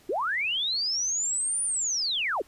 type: linear two-way sweep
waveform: sine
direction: up then down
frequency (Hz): 310 to 9520 to 310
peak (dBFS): -25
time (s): 0.09-2.42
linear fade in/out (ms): 5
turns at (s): 1.63
effects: pink hiss -58 dBFS RMS until 2.47 s + resampled to 32000 Hz